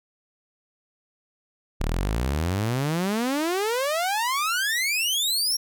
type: exponential sweep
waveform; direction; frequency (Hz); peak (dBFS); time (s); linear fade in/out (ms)
sawtooth; up; 35.1 to 5680; -19; 1.8-5.57; 10
effects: none